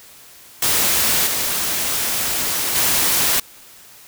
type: noise with level steps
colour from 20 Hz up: white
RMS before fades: -17 / -21 / -17 dBFS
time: 0.62-3.4 s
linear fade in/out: 5 ms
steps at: 1.26 / 2.75 s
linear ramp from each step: 10 ms
effects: white hiss -44 dBFS RMS until 4.07 s